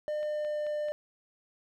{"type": "tone with pitch glide", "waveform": "triangle", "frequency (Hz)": [603, 598.5], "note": ["D5", "D5"], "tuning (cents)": [46, 33], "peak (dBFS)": -28, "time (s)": [0.08, 0.92], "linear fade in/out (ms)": 0, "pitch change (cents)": -13, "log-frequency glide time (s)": [0.22, 0.68]}
{"type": "click train", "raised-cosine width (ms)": 0.3, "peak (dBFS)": -35, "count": 4, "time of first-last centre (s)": [0.23, 0.885], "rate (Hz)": 4.58}
{"effects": []}